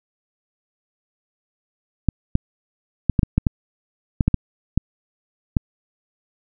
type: clicks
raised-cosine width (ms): 5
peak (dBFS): -3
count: 12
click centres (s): 2.087 / 2.354 / 3.097 / 3.192 / 3.232 / 3.38 / 3.468 / 4.208 / 4.28 / 4.343 / 4.776 / 5.568
effects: none